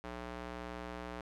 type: tone with band-pass filter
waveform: square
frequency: 60.4 Hz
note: B1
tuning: 38 cents flat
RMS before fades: -44 dBFS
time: 0.04-1.21 s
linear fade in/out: 0 ms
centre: 990 Hz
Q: 0.54
effects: none